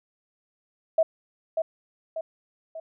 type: tone with echo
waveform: sine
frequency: 646 Hz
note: E5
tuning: 35 cents flat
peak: -16 dBFS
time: 0.98-1.03 s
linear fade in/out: 5 ms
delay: 590 ms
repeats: 3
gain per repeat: -6 dB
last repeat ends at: 2.8 s
effects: none